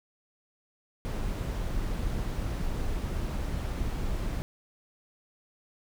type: noise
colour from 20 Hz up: brown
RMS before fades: -31 dBFS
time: 1.05-4.42 s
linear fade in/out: 0 ms
effects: none